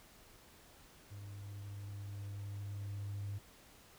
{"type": "tone with level ramp", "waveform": "triangle", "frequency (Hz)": 100.8, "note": "G2", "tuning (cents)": 49, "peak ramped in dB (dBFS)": [-44, -35], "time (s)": [1.1, 3.39], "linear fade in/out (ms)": 20, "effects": ["tanh soft clip ceiling -35 dBFS", "pink hiss -61 dBFS RMS until 3.98 s"]}